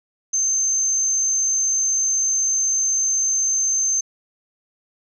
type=tone; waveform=sine; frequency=6272 Hz; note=G8; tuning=in tune; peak=-17 dBFS; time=0.33-4.01 s; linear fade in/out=10 ms; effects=none